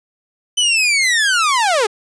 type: linear sweep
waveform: sawtooth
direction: down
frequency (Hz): 3044 to 392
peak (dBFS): -9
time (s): 0.57-1.87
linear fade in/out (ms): 10
effects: resampled to 22050 Hz